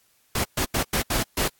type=noise bursts at uneven times; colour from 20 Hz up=pink; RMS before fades=-24 dBFS; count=6; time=0.35-0.44 / 0.57-0.65 / 0.74-0.83 / 0.93-1.02 / 1.1-1.23 / 1.37-1.48 s; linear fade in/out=5 ms; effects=white hiss -63 dBFS RMS until 1.59 s + AAC 64 kbps